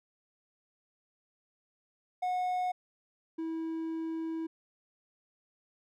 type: tone pair in turn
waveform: triangle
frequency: 729 / 324.7 Hz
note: F#5 / E4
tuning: -26 / -26 cents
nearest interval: octave + major second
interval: 1400 cents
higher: first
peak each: -27 / -31 dBFS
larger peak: first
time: 2.22-2.72 / 3.38-4.47 s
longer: second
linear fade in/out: 10 ms
effects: none